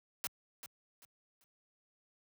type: noise with echo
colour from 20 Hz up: white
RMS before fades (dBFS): -37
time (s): 0.24-0.27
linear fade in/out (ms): 0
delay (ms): 390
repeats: 3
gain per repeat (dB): -11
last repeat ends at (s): 1.44
effects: high-pass 80 Hz 12 dB/octave